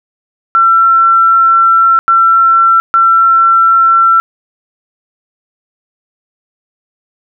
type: tone bursts at uneven times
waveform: sine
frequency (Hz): 1349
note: E6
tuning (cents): +40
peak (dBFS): -4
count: 3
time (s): 0.55-1.99 / 2.08-2.8 / 2.94-4.2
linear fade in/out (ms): 0
effects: none